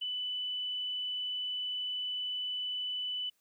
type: tone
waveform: sine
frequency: 2989 Hz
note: F#7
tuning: 17 cents sharp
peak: -33 dBFS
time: 0.01-3.3 s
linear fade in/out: 10 ms
effects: white hiss -75 dBFS RMS until 3.4 s